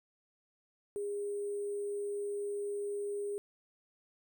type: tone with sample-and-hold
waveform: sine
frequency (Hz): 407.9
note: G#4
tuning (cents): -31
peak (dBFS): -34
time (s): 0.96-3.38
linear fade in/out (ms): 0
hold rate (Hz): 8820
effects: none